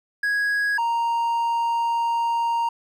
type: tone pair in turn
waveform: triangle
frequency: 1659 / 931.1 Hz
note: G#6 / A#5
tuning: -2 / -2 cents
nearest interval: minor seventh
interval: 1000 cents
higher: first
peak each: -18 dBFS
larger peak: neither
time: 0.23-0.78 / 0.78-2.69 s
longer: second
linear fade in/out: 5 ms
effects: none